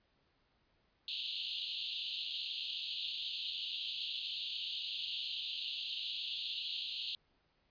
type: band-pass noise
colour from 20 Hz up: pink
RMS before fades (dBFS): -41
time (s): 1.08-7.15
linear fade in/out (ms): 2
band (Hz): 2800 to 4400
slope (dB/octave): 96
effects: pink hiss -75 dBFS RMS until 7.7 s + resampled to 11025 Hz